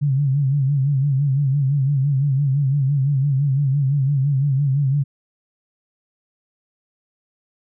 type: tone with vibrato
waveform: sine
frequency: 138.59 Hz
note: C#3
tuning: in tune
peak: -15 dBFS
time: 0.01-5.04 s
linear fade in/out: 20 ms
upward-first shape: sine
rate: 5.9 Hz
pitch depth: 96 cents each way
effects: none